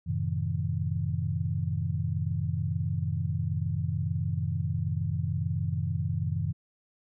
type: chord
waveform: sine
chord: F# diminished seventh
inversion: none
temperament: just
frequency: 92.5 / 111 / 133.2 / 159.84 Hz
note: F#2 / A2 / C3 / Eb3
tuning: 0 / +16 / +31 / +47 cents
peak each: -31 / -34 / -33 / -32 dBFS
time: 0.06-6.53 s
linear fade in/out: 20 ms
effects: none